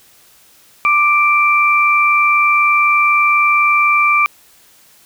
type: tone pair together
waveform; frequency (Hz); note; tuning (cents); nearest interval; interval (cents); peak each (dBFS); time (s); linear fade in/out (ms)
sine; 1180 / 2348; D6 / D7; +8 / -1; octave; 1191; -12; 0.85-4.26; 0
effects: white hiss -48 dBFS RMS until 5.05 s